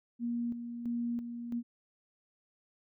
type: tone with tremolo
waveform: sine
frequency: 237.1 Hz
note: A#3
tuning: 30 cents sharp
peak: -31 dBFS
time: 0.19-1.63 s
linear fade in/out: 50 ms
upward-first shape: square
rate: 1.5 Hz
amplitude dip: 55%
effects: none